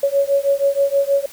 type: beating tone pair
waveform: sine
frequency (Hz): 554.4 / 560.7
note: C#5 / C#5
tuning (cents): 0 / +20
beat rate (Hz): 6.3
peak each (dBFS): -17 / -17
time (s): 0.03-1.26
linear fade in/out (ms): 5
effects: white hiss -41 dBFS RMS until 1.32 s